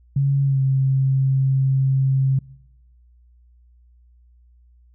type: tone with pitch glide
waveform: sine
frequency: 138.59 to 133.95 Hz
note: C#3 to C3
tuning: 0 to +41 cents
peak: -15 dBFS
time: 0.16-2.39 s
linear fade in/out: 5 ms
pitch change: -59 cents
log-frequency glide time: 0.44-0.61 s
effects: noise-tail reverb RT60 1.0 s tail -23 dB re dry + added 60 Hz sine -50 dBFS peak until 4.94 s